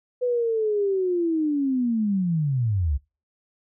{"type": "linear sweep", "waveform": "sine", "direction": "down", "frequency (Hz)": [501, 64], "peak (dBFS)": -20, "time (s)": [0.21, 2.98], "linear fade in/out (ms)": 20, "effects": ["noise-tail reverb RT60 0.3 s tail -25 dB re dry"]}